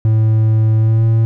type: tone with pitch glide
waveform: triangle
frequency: 110 to 112.77 Hz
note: A2 to A2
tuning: 0 to +43 cents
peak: -7 dBFS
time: 0.05-1.25 s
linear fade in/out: 0 ms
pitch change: +43 cents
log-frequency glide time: 0.78-1.06 s
effects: none